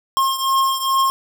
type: beating tone pair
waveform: square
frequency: 1071 / 1073.4 Hz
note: C6 / C6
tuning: +40 / +44 cents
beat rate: 2.4 Hz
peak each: -18 / -22 dBFS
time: 0.17-1.1 s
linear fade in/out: 0 ms
effects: none